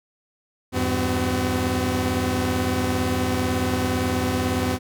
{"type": "tone cluster", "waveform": "sawtooth", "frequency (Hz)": [81.7, 99.6, 254.7, 373.7], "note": ["E2", "G2", "C4", "F#4"], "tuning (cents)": [-15, 28, -46, 17], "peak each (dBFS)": [-24, -23, -20, -26], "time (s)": [0.72, 4.79], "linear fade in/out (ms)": 50, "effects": []}